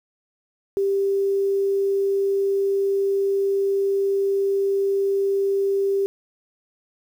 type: tone with quantisation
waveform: sine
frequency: 394.2 Hz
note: G4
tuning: 10 cents sharp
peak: -18 dBFS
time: 0.77-6.06 s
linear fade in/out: 0 ms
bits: 8
effects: none